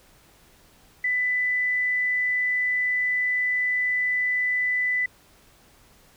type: tone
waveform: sine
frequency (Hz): 1994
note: B6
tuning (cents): +16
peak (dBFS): -21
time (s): 1.04-5.06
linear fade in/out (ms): 5
effects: pink hiss -56 dBFS RMS until 6.16 s